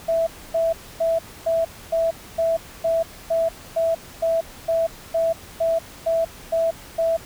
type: tone bursts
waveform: sine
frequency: 659.3 Hz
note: E5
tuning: in tune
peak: -17 dBFS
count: 16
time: 0.08-7.17 s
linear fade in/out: 10 ms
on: 190 ms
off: 270 ms
effects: pink hiss -42 dBFS RMS until 7.25 s